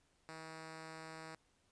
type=tone; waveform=5% pulse; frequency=160 Hz; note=D#3; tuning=49 cents sharp; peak=-37 dBFS; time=0.29-1.35 s; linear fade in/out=0 ms; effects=pink hiss -75 dBFS RMS until 1.71 s + resampled to 22050 Hz